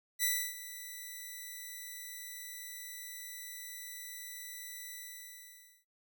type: tone with ADSR envelope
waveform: 5% pulse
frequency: 1975.5 Hz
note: B6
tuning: in tune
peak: -17 dBFS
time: 0.19-5.85 s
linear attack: 43 ms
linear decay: 300 ms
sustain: -16 dB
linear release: 920 ms
effects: noise-tail reverb RT60 0.2 s tail -23 dB re dry